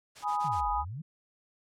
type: noise bursts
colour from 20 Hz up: white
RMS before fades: -47 dBFS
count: 4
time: 0.15-0.613 s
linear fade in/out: 20 ms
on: 100 ms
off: 21 ms
type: chord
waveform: sine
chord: G# minor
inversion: none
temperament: equal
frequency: 830.6 / 987.8 / 1244.5 Hz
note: G#5 / B5 / D#6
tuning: 0 / 0 / 0 cents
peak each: -30 / -33 / -33 dBFS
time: 0.22-0.85 s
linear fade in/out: 50 ms
type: exponential two-way sweep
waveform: sine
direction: down then up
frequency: 174.61 to 43.32 to 172.8 Hz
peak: -36 dBFS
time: 0.44-1.02 s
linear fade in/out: 10 ms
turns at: 0.7 s
effects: low-pass 7000 Hz 12 dB/octave